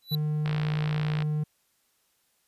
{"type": "tone with exponential growth", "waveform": "square", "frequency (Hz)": 3962, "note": "B7", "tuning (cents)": 5, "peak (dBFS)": -25, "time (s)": [0.02, 0.15], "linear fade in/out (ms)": 2, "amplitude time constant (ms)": 27}
{"type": "tone", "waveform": "triangle", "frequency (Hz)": 151.6, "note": "D#3", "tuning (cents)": -45, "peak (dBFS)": -23, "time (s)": [0.11, 1.44], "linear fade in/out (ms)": 10}
{"type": "click train", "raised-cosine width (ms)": 0.3, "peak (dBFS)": -18, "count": 45, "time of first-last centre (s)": [0.46, 1.223], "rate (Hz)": 57.7}
{"effects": ["white hiss -70 dBFS RMS until 2.47 s", "resampled to 32000 Hz"]}